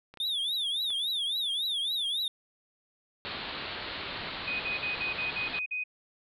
clicks, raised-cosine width 0.3 ms, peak -32 dBFS, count 3, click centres 0.14 / 0.173 / 0.904 s
triangle tone with vibrato, 3547 Hz, A7, 13 cents sharp, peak -27 dBFS, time 0.2-2.28 s, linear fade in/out 2 ms, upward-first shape triangle, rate 3.6 Hz, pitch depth 200 cents each way
white low-pass noise, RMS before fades -38 dBFS, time 3.25-5.59 s, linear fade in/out 0 ms, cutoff 4400 Hz, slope 96 dB/octave
sine tone bursts, 2500 Hz, D#7, 8 cents sharp, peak -30 dBFS, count 8, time 4.47-5.839 s, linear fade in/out 10 ms, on 130 ms, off 47 ms
effects none

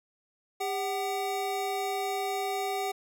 square tone pair together, 400 / 756 Hz, G4 / F#5, +35 / +37 cents, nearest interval major seventh, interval 1102 cents, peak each -34 / -32 dBFS, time 0.6-2.92 s, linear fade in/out 10 ms, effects none

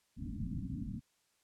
white low-pass noise, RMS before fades -40 dBFS, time 0.16-1.01 s, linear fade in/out 50 ms, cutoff 280 Hz, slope 96 dB/octave, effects white hiss -75 dBFS RMS until 1.43 s + low-pass 10000 Hz 12 dB/octave

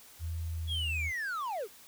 sine tone with pitch glide, 82.41 to 78.96 Hz, E2 to D#2, 0 to +26 cents, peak -33 dBFS, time 0.19-1.12 s, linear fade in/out 50 ms, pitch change -74 cents, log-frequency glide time 0.5-0.99 s
triangle linear sweep, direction down, 3403 to 350 Hz, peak -31 dBFS, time 0.67-1.68 s, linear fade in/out 50 ms
effects white hiss -55 dBFS RMS until 1.87 s

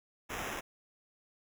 blue noise with sample-and-hold, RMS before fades -39 dBFS, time 0.29-0.61 s, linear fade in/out 20 ms, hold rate 4410 Hz, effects none

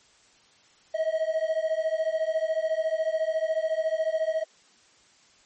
triangle beating tone pair, 631 / 645 Hz, D#5 / E5, +24 / -38 cents, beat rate 14 Hz, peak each -25 dBFS, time 0.94-4.44 s, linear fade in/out 10 ms, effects white hiss -59 dBFS RMS until 5.45 s + MP3 32 kbps

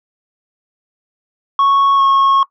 sine tone with pitch glide, 1106 to 1092.7 Hz, C#6 to C#6, -4 to -25 cents, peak -6 dBFS, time 1.59-2.43 s, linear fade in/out 2 ms, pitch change -21 cents, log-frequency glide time 1.96-2.01 s, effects noise-tail reverb RT60 0.1 s tail -19 dB re dry + tanh soft clip ceiling -8 dBFS

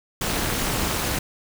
pink noise with amplitude modulation, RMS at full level -21 dBFS, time 0.21-1.19 s, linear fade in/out 5 ms, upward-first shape sine, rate 241 Hz, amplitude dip 85%, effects none

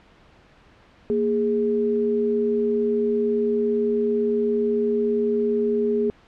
sine tone pair together, 233.1 / 415.3 Hz, A#3 / G#4, 0 / 0 cents, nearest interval minor seventh, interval 1000 cents, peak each -24 / -20 dBFS, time 1.1-6.1 s, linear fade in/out 0 ms, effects pink hiss -53 dBFS RMS until 6.27 s + low-pass 3000 Hz 12 dB/octave

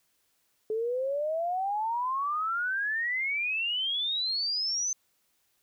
sine exponential sweep, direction up, 427.8 to 6230 Hz, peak -27 dBFS, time 0.7-4.93 s, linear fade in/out 2 ms, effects white hiss -72 dBFS RMS until 5.62 s

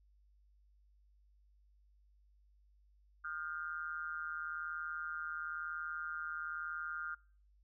sine tone with amplitude modulation, 1400 Hz, F6, 4 cents sharp, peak -35 dBFS, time 3.24-7.15 s, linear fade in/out 10 ms, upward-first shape sine, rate 161 Hz, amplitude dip 100%, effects noise-tail reverb RT60 0.5 s tail -26 dB re dry + added 50 Hz sine -65 dBFS peak until 7.63 s

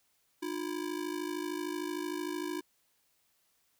square ring-modulated tone, 329.6 Hz, E4, in tune, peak -32 dBFS, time 0.42-2.61 s, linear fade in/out 10 ms, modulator 26.6 Hz, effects white hiss -73 dBFS RMS until 3.79 s

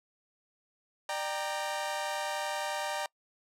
sawtooth chord, G minor, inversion second, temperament equal with one note detuned, 597.9 / 784 / 932.3 Hz, D5 / G5 / Bb5, +31 / 0 / 0 cents, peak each -33 dBFS, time 1.09-3.06 s, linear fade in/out 2 ms, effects noise-tail reverb RT60 0.1 s tail -25 dB re dry + low-pass 11000 Hz 12 dB/octave

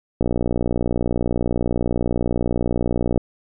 click train, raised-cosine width 2 ms, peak -6 dBFS, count 179, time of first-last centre 0.21-3.177 s, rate 60 Hz, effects none

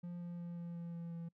triangle tone with pitch steps, 174.61 / 173.5 / 172.41 / 171.31 / 170.23 / 169.15 / 168.08 Hz, F3 / F3 / F3 / F3 / F3 / E3 / E3, 0 / -11 / -22 / -33 / -44 / +45 / +34 cents, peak -40 dBFS, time 0.03-1.29 s, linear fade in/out 10 ms, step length 180 ms, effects noise-tail reverb RT60 0.1 s tail -26 dB re dry

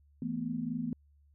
sine chord, E suspended fourth, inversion none, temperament equal with one note detuned, 164.81 / 222.8 / 246.9 Hz, E3 / A3 / B3, 0 / +22 / 0 cents, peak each -39 / -37 / -35 dBFS, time 0.22-0.93 s, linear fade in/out 2 ms, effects added 72 Hz sine -61 dBFS peak until 1.34 s

